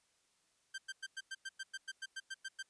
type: tone bursts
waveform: sawtooth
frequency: 1568 Hz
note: G6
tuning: in tune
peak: -37 dBFS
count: 14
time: 0.74-2.628 s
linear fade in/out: 10 ms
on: 42 ms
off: 100 ms
effects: white hiss -75 dBFS RMS until 2.69 s + resampled to 22050 Hz